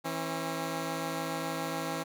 10% pulse tone pair together, 163.7 / 270.5 Hz, E3 / C#4, -12 / -42 cents, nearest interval major sixth, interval 870 cents, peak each -27 dBFS, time 0.04-2.04 s, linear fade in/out 20 ms, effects none

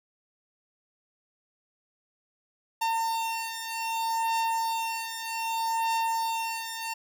45% pulse beating tone pair, 907 / 907.64 Hz, A#5 / A#5, -48 / -46 cents, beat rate 0.64 Hz, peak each -29 / -32 dBFS, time 2.81-6.94 s, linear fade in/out 10 ms, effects none

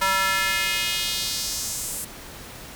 square tone with high-pass filter sweep, 192.3 Hz, G3, 33 cents flat, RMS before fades -25 dBFS, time 0.01-2.05 s, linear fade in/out 10 ms, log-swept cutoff 1100 to 9500 Hz, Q 1.7, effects pink hiss -40 dBFS RMS until 2.75 s

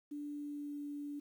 sine tone with pitch glide, 292.3 to 289.6 Hz, D4 to D4, -8 to -24 cents, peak -40 dBFS, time 0.11-1.2 s, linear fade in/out 10 ms, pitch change -16 cents, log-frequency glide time 0.26-0.87 s, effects 11-bit

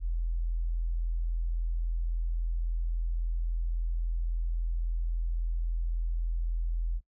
sine tone, 41.83 Hz, E1, 26 cents sharp, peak -27 dBFS, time 0-7.01 s, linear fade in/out 50 ms, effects noise-tail reverb RT60 0.1 s tail -23 dB re dry

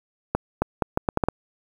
accelerating click train, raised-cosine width 1 ms, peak -6 dBFS, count 8, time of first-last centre 0.35-1.286 s, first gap 270 ms, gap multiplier 0.75, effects 7-bit

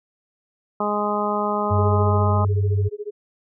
harmonic tone, 207.7 Hz, G#3, in tune, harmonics 1 / 2 / 3 / 4 / 5 / 6, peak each -27 / -27 / -27 / -27 / -27 / -27 dBFS, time 0.8-2.45 s, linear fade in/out 5 ms
sine tone, 98 Hz, G2, in tune, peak -17 dBFS, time 1.7-2.89 s, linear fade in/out 20 ms
sine tone with tremolo, 416.2 Hz, G#4, 4 cents sharp, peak -25 dBFS, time 1.78-3.11 s, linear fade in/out 10 ms, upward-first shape sine, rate 14 Hz, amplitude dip 100%
effects none

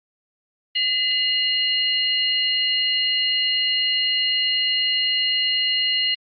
sine tone cluster, 2025 / 2856 / 4192 Hz, B6 / F7 / C8, +43 / +38 / +2 cents, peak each -27 / -20 / -24 dBFS, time 0.75-6.15 s, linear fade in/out 10 ms, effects Opus 24 kbps

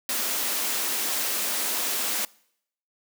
white high-pass noise, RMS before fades -27 dBFS, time 0.09-2.25 s, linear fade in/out 2 ms, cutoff 200 Hz, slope 96 dB/octave, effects noise-tail reverb RT60 0.7 s tail -24 dB re dry

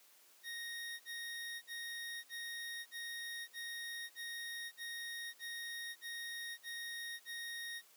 25% pulse tone bursts, 1864.7 Hz, A#6, in tune, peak -39 dBFS, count 12, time 0.43-7.82 s, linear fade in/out 50 ms, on 570 ms, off 50 ms, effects white hiss -65 dBFS RMS until 7.96 s + high-pass 300 Hz 12 dB/octave

